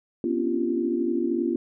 sine tone cluster, 242.7 / 272.4 / 285.3 / 341.1 / 384.5 Hz, B3 / C#4 / C#4 / F4 / G4, -30 / -30 / +50 / -41 / -33 cents, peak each -28 / -31 / -32 / -25 / -34 dBFS, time 0.24-1.56 s, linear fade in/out 2 ms, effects none

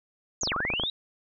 sine linear two-way sweep, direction down then up, 7040 to 1046.5 to 3888 Hz, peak -27 dBFS, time 0.41-0.9 s, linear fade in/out 2 ms, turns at 0.54 s
clicks, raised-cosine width 1 ms, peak -17 dBFS, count 10, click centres 0.434 / 0.474 / 0.519 / 0.563 / 0.604 / 0.651 / 0.702 / 0.737 / 0.798 / 0.836 s
effects none

